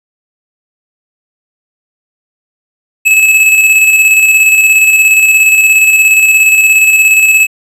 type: tone with tremolo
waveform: square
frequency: 2594 Hz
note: E7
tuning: 28 cents flat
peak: -3 dBFS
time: 3.05-7.47 s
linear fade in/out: 20 ms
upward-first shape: square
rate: 17 Hz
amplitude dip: 35%
effects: resampled to 32000 Hz